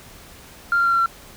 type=tone with pitch steps; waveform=sine; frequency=1393 / 1384.2 / 1375.4 / 1366.7 / 1358 Hz; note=F6 / F6 / F6 / F6 / F6; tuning=-5 / -16 / -27 / -38 / -49 cents; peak=-14 dBFS; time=0.72-1.06 s; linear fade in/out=2 ms; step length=68 ms; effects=tanh soft clip ceiling -11 dBFS + pink hiss -44 dBFS RMS until 1.36 s